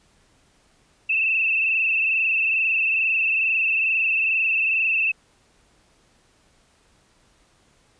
sine tone with frequency modulation, 2637 Hz, E7, in tune, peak -18 dBFS, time 1.09-5.12 s, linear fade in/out 10 ms, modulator 22.3 Hz, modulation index 3.8, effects pink hiss -60 dBFS RMS until 7.99 s + resampled to 22050 Hz

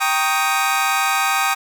25% pulse chord, Eb dominant seventh, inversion first, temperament equal, 784 / 932.3 / 1108.7 / 1244.5 Hz, G5 / Bb5 / Db6 / Eb6, 0 / 0 / 0 / 0 cents, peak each -17 / -22 / -22 / -16 dBFS, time 0-1.55 s, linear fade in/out 20 ms, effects none

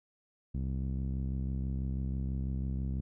sawtooth tone with low-pass filter, 66.1 Hz, C2, 18 cents sharp, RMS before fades -34 dBFS, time 0.54-3.01 s, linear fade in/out 10 ms, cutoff 200 Hz, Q 1.5, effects none

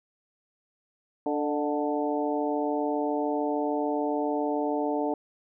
harmonic tone with a mistuned harmonic, 146.83 Hz, D3, in tune, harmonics 2 / 3 / 4 / 5 / 6, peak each -29 / -31 / -32 / -33 / -34 dBFS, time 1.26-5.14 s, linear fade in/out 2 ms, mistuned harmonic 4, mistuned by +38 cents, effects none

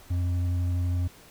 triangle tone with hard clipping, 88.8 Hz, F2, 29 cents sharp, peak -25 dBFS, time 0.1-1.08 s, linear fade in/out 10 ms, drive 8 dB, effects pink hiss -52 dBFS RMS until 1.3 s

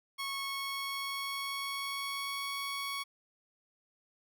15% pulse tone with pitch glide, 1100 to 1114.1 Hz, C#6 to C#6, -14 to +8 cents, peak -29 dBFS, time 0.18-3.04 s, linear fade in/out 20 ms, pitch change +22 cents, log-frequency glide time 0.41-2.49 s, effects none

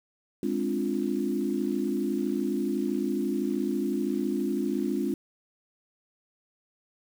sine chord, D half-diminished seventh, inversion second, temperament equal, 207.7 / 261.6 / 293.7 / 349.2 Hz, Ab3 / C4 / D4 / F4, 0 / 0 / 0 / 0 cents, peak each -31 dBFS, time 0.43-5.14 s, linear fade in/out 2 ms, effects 8-bit

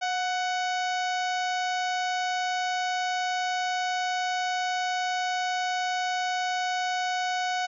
harmonic tone with a mistuned harmonic, 745 Hz, F#5, 12 cents sharp, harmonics 1 / 2 / 3 / 4 / 5 / 6 / 7 / 8 / 9, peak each -27 / -33 / -37 / -39 / -41 / -43 / -44 / -45 / -46 dBFS, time 0.01-7.67 s, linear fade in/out 20 ms, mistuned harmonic 1, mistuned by -38 cents, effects none

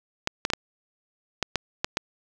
clicks, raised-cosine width 0.2 ms, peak -6 dBFS, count 8, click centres 0.274 / 0.451 / 0.502 / 0.535 / 1.427 / 1.557 / 1.845 / 1.971 s, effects none

